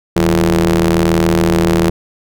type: ring-modulated tone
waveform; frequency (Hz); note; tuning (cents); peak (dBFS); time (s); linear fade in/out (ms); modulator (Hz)
sawtooth; 81; E2; -30; -3; 0.16-1.9; 5; 260
effects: none